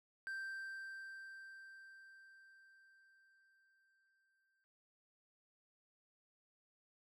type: tone with exponential decay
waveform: triangle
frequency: 1568 Hz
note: G6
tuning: in tune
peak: -39 dBFS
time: 0.27-4.64 s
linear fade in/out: 0 ms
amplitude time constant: 950 ms
effects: none